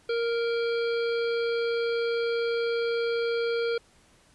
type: harmonic tone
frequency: 466.2 Hz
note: A#4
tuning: in tune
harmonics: 1 / 3 / 5 / 7 / 9 / 10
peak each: -25 / -35 / -39 / -42 / -44 / -45 dBFS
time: 0.09-3.78 s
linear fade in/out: 5 ms
effects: pink hiss -60 dBFS RMS until 4.34 s + resampled to 24000 Hz